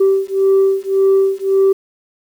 sine beating tone pair, 387.2 / 389 Hz, G4 / G4, -21 / -13 cents, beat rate 1.8 Hz, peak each -12 / -12 dBFS, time 0-1.73 s, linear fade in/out 10 ms, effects tanh soft clip ceiling -6 dBFS + 7-bit

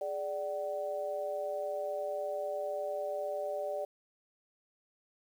sine tone with amplitude modulation, 587.3 Hz, D5, in tune, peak -29 dBFS, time 0.01-3.85 s, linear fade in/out 5 ms, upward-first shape sine, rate 171 Hz, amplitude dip 90%, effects 10-bit

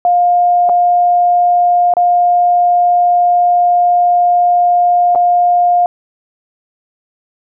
sine tone with dropouts, 707 Hz, F5, 21 cents sharp, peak -7 dBFS, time 0.05-5.86 s, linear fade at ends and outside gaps 1 ms, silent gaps 0.691-0.695 / 1.938-1.968 / 5.15-5.157 s, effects none

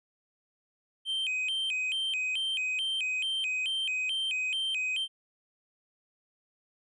triangle tone with vibrato, 2806 Hz, F7, 8 cents sharp, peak -27 dBFS, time 1.05-5.08 s, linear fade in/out 50 ms, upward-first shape square, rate 2.3 Hz, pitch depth 190 cents each way, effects resampled to 24000 Hz

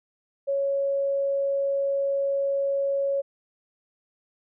sine tone, 554.4 Hz, C#5, in tune, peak -22 dBFS, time 0.47-3.22 s, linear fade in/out 20 ms, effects none

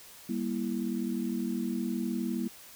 sine chord, E diminished, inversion first, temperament just, 197.78 / 237.3 / 329.6 Hz, G3 / Bb3 / E4, +16 / +31 / 0 cents, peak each -34 / -32 / -36 dBFS, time 0.29-2.48 s, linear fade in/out 5 ms, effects white hiss -51 dBFS RMS until 2.75 s

